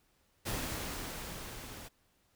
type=noise with level ramp; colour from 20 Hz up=pink; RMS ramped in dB=-36 to -48 dBFS; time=0.45-1.89 s; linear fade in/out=20 ms; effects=pink hiss -72 dBFS RMS until 2.35 s